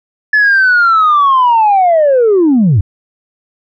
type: linear sweep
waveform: sine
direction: down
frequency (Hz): 1732 to 83.5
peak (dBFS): -4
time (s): 0.33-2.81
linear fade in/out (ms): 5
effects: tanh soft clip ceiling -3 dBFS